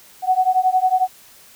sine beating tone pair, 739 / 750 Hz, F#5 / F#5, -2 / +23 cents, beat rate 11 Hz, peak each -17 dBFS, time 0.22-1.08 s, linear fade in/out 50 ms, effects white hiss -47 dBFS RMS until 1.55 s

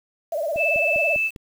sine tone with vibrato, 622.3 Hz, D#5, in tune, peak -22 dBFS, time 0.32-1.16 s, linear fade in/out 5 ms, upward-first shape sine, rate 18 Hz, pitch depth 150 cents each way
sine tone, 2632 Hz, E7, 3 cents flat, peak -19 dBFS, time 0.56-1.31 s, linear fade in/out 50 ms
click train, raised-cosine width 3 ms, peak -25 dBFS, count 5, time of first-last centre 0.56-1.362 s, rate 4.99 Hz
effects 7-bit

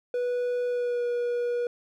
triangle tone with pitch glide, 490.6 to 482.2 Hz, B4 to B4, -12 to -41 cents, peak -23 dBFS, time 0.14-1.67 s, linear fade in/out 2 ms, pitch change -29 cents, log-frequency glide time 0.67-1.04 s, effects none

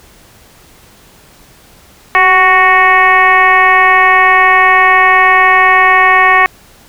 sine tone with frequency modulation, 1480 Hz, F#6, in tune, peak -4 dBFS, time 2.15-6.46 s, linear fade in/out 0 ms, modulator 366 Hz, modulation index 2.2, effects pink hiss -42 dBFS RMS until 6.88 s

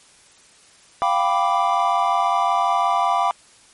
triangle chord, G dominant seventh, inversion third, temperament equal, 698.5 / 784 / 987.8 / 1174.7 Hz, F5 / G5 / B5 / D6, 0 / 0 / 0 / 0 cents, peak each -20 dBFS, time 1.02-3.31 s, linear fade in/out 0 ms, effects white hiss -51 dBFS RMS until 3.73 s + MP3 48 kbps

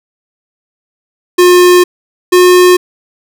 square tone pair in turn, 357.7 / 360 Hz, F4 / F#4, +41 / -47 cents, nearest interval unison, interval 12 cents, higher second, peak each -3 dBFS, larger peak neither, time 1.38-1.84 / 2.32-2.77 s, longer first, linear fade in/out 10 ms, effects none

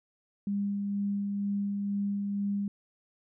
sine tone with tremolo, 201.3 Hz, G3, 46 cents sharp, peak -27 dBFS, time 0.47-2.68 s, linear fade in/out 2 ms, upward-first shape sine, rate 2.1 Hz, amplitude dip 25%, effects none

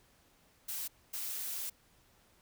blue noise bursts at uneven times, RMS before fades -39 dBFS, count 2, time 0.68-0.88 / 1.13-1.7 s, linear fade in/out 10 ms, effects pink hiss -67 dBFS RMS until 2.41 s

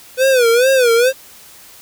square tone with vibrato, 496.6 Hz, B4, 9 cents sharp, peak -10 dBFS, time 0.17-1.13 s, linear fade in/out 50 ms, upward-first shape sine, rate 2.3 Hz, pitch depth 140 cents each way, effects white hiss -41 dBFS RMS until 1.81 s

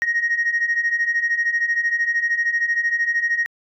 sine beating tone pair, 1864.7 / 1877.7 Hz, A#6 / A#6, 0 / +12 cents, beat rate 13 Hz, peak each -22 / -18 dBFS, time 0.02-3.46 s, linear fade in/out 0 ms, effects tanh soft clip ceiling -13 dBFS

